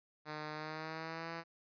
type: tone with pitch glide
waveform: 5% pulse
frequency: 152.6 to 166.41 Hz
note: D#3 to E3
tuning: -33 to +17 cents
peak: -30 dBFS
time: 0.25-1.44 s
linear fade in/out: 50 ms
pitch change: +150 cents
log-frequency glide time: 0.52-1.32 s
effects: resampled to 11025 Hz